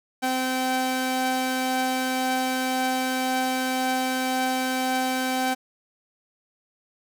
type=tone pair together; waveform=sawtooth; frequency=258.3 / 773 Hz; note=C4 / G5; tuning=-22 / -24 cents; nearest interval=octave + perfect fifth; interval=1898 cents; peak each=-22 dBFS; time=0.22-5.55 s; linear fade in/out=20 ms; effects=none